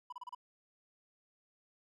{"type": "tone bursts", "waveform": "triangle", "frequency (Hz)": 987.8, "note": "B5", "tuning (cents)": 0, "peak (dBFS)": -40, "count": 5, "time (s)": [0.1, 0.349], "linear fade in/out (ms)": 5, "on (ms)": 25, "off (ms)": 31, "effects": []}